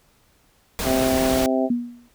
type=noise; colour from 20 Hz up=pink; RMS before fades=-26 dBFS; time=0.79-1.46 s; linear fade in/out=0 ms
type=harmonic tone; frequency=130.81 Hz; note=C3; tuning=in tune; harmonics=2 / 3 / 4 / 5 / 6; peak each=-21 / -27 / -27 / -23 / -30 dBFS; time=0.84-1.7 s; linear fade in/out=50 ms
type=tone with exponential decay; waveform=sine; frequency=240.5 Hz; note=B3; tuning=46 cents flat; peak=-15 dBFS; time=1.7-2.09 s; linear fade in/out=5 ms; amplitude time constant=83 ms
effects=pink hiss -60 dBFS RMS until 2.14 s